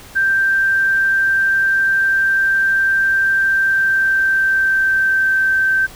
sine tone with pitch glide, 1572 to 1554.8 Hz, G6 to G6, +4 to -15 cents, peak -12 dBFS, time 0.15-5.87 s, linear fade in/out 20 ms, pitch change -19 cents, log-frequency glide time 3.36-5.39 s, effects pink hiss -39 dBFS RMS until 5.95 s

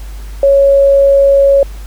sine tone, 554.4 Hz, C#5, in tune, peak -4 dBFS, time 0.43-1.63 s, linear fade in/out 2 ms, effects added 50 Hz sine -23 dBFS peak until 1.86 s + pink hiss -39 dBFS RMS until 1.86 s

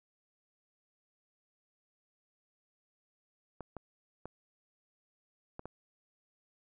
clicks, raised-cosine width 1 ms, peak -28 dBFS, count 5, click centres 3.607 / 3.767 / 4.256 / 5.594 / 5.656 s, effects none

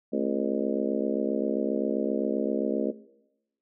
harmonic tone with a mistuned harmonic, 67.6 Hz, C#2, 43 cents flat, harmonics 3 / 4 / 5 / 6 / 7 / 8 / 9, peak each -30 / -31 / -32 / -33 / -33 / -34 / -35 dBFS, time 0.12-2.92 s, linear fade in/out 20 ms, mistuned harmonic 3, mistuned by +120 cents, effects noise-tail reverb RT60 0.9 s tail -20 dB re dry

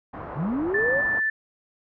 white low-pass noise, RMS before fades -36 dBFS, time 0.13-1.2 s, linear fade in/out 10 ms, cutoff 1200 Hz, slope 24 dB/octave
sine linear sweep, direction up, 123.2 to 593 Hz, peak -23 dBFS, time 0.35-1.03 s, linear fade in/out 50 ms
sine tone, 1760 Hz, A6, in tune, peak -21 dBFS, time 0.74-1.3 s, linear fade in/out 5 ms
effects none

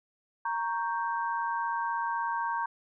sine chord, G diminished, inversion first, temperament equal, 932.3 / 1108.7 / 1568 Hz, Bb5 / Db6 / G6, 0 / 0 / 0 cents, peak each -30 / -35 / -36 dBFS, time 0.45-2.66 s, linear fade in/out 5 ms, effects none

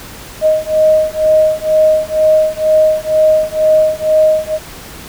sine beating tone pair, 622.3 / 624.4 Hz, D#5 / D#5, 0 / +6 cents, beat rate 2.1 Hz, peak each -11 dBFS, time 0.41-4.59 s, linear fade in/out 50 ms, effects pink hiss -32 dBFS RMS until 5.08 s

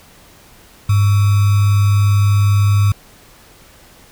sine tone with sample-and-hold, 101.4 Hz, G#2, 41 cents flat, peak -9 dBFS, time 0.89-2.92 s, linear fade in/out 5 ms, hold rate 1225 Hz, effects pink hiss -45 dBFS RMS until 4.11 s

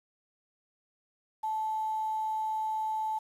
sine tone with quantisation, 872 Hz, A5, 16 cents flat, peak -29 dBFS, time 1.43-3.19 s, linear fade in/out 10 ms, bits 9, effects resampled to 32000 Hz

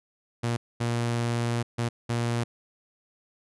sawtooth tone bursts at uneven times, 118.2 Hz, A#2, 24 cents sharp, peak -21 dBFS, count 4, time 0.43-0.57 / 0.8-1.63 / 1.78-1.89 / 2.09-2.44 s, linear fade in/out 10 ms, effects resampled to 24000 Hz

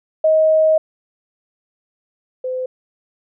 sine tone pair in turn, 630 / 511.6 Hz, D#5 / C5, +21 / -39 cents, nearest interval major third, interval 360 cents, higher first, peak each -10 / -20 dBFS, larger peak first, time 0.24-0.78 / 2.44-2.66 s, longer first, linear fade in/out 5 ms, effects none

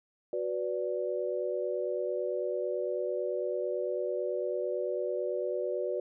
sine chord, B minor, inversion second, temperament equal with one note detuned, 370 / 493.9 / 582.9 Hz, F#4 / B4 / D5, 0 / 0 / -13 cents, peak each -34 dBFS, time 0.33-6 s, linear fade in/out 2 ms, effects none

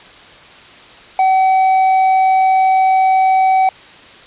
triangle tone with hard clipping, 759 Hz, F#5, 44 cents sharp, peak -10 dBFS, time 1.19-3.69 s, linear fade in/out 2 ms, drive 7 dB, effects white hiss -39 dBFS RMS until 4.26 s + resampled to 8000 Hz

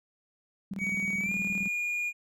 sine tone with tremolo, 194.4 Hz, G3, 14 cents flat, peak -31 dBFS, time 0.71-1.68 s, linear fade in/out 5 ms, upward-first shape square, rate 19 Hz, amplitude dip 80%
triangle tone with pitch glide, 2256 to 2432 Hz, C#7 to D#7, +30 to -40 cents, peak -27 dBFS, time 0.78-2.13 s, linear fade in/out 50 ms, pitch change +130 cents, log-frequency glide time 1.19-1.33 s
effects none

